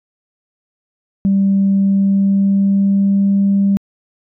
sine tone with pitch glide, 196 to 198.05 Hz, G3 to G3, 0 to +18 cents, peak -9 dBFS, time 1.25-3.77 s, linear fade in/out 0 ms, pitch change +18 cents, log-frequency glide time 1.75-3.35 s, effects tanh soft clip ceiling -6 dBFS

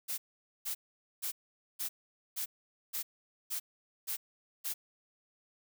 blue noise bursts, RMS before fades -36 dBFS, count 9, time 0.08-4.74 s, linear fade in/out 20 ms, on 100 ms, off 470 ms, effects none

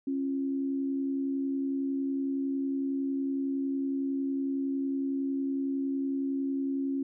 sine tone pair together, 272.6 / 343.5 Hz, C#4 / F4, -29 / -29 cents, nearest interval major third, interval 400 cents, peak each -28 / -39 dBFS, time 0.07-7.03 s, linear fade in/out 5 ms, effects none

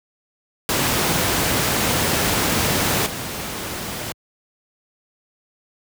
pink noise with level steps, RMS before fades -19 / -28 dBFS, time 0.69-4.12 s, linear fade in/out 0 ms, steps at 3.06 s, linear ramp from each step 5 ms, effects high-pass 80 Hz 12 dB/octave

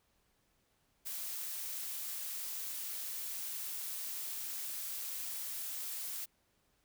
blue noise, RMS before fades -41 dBFS, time 1.05-6.26 s, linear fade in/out 20 ms, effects pink hiss -75 dBFS RMS until 6.84 s

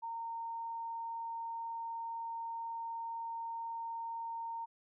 sine tone, 919 Hz, A#5, 25 cents flat, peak -38 dBFS, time 0.02-4.66 s, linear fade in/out 20 ms, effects none

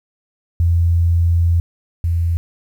sine tone pair in turn, 85 / 84.53 Hz, F2 / E2, -46 / +44 cents, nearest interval unison, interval 10 cents, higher first, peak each -11 / -14 dBFS, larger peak first, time 0.6-1.6 / 2.04-2.37 s, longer first, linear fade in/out 0 ms, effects 8-bit

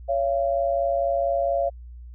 sine tone pair together, 558.7 / 683 Hz, C#5 / F5, +13 / -39 cents, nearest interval minor third, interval 348 cents, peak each -23 dBFS, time 0.08-1.7 s, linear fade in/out 20 ms, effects added 60 Hz sine -38 dBFS peak until 2.14 s

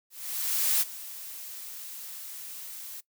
blue noise with ADSR envelope, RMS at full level -24 dBFS, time 0.1-3.01 s, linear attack 710 ms, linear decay 30 ms, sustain -17 dB, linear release 14 ms, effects noise-tail reverb RT60 0.1 s tail -20 dB re dry

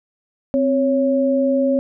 sine tone pair together, 261.6 / 554.4 Hz, C4 / C#5, 0 / 0 cents, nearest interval octave + minor second, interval 1300 cents, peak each -17 dBFS, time 0.54-1.79 s, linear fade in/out 0 ms, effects none

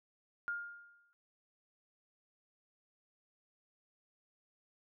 sine tone with exponential decay, 1412 Hz, F6, 19 cents sharp, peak -33 dBFS, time 0.48-1.13 s, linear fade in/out 0 ms, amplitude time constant 140 ms, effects none

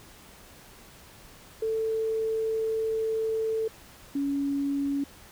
sine tone pair in turn, 443.6 / 280.4 Hz, A4 / C#4, +14 / +20 cents, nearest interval minor sixth, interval 794 cents, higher first, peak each -25 dBFS, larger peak neither, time 1.62-3.68 / 4.15-5.04 s, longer first, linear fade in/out 5 ms, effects pink hiss -51 dBFS RMS until 5.31 s

